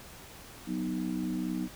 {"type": "chord", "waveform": "sine", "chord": "B major", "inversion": "second", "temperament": "equal", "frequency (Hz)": [185, 246.9, 311.1], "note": ["F#3", "B3", "D#4"], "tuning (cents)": [0, 0, 0], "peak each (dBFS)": -34, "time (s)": [0.66, 1.69], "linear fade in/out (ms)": 50, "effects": ["tanh soft clip ceiling -21 dBFS", "pink hiss -49 dBFS RMS until 1.75 s"]}